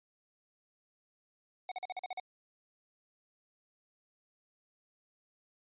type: tone bursts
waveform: square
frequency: 740 Hz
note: F#5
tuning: in tune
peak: -37 dBFS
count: 8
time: 1.69-2.199 s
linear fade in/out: 2 ms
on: 26 ms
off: 43 ms
effects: resampled to 8000 Hz